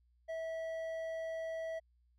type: tone with hard clipping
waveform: sine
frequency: 650 Hz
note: E5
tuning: 24 cents flat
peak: -39 dBFS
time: 0.28-1.8 s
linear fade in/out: 20 ms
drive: 6 dB
effects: added 60 Hz sine -68 dBFS peak until 2.18 s